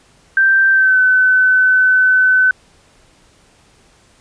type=tone with pitch glide; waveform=sine; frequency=1567 to 1513.6 Hz; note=G6 to F#6; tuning=-1 to +39 cents; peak=-8 dBFS; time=0.37-2.51 s; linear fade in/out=2 ms; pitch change=-60 cents; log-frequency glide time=0.71-0.99 s; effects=pink hiss -51 dBFS RMS until 4.2 s + resampled to 22050 Hz